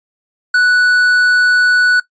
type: tone with tanh clipping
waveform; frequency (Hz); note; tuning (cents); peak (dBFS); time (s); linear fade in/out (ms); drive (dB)
sine; 1480; F#6; 0; -9; 0.54-2; 5; 8
effects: noise-tail reverb RT60 0.1 s tail -18 dB re dry + resampled to 16000 Hz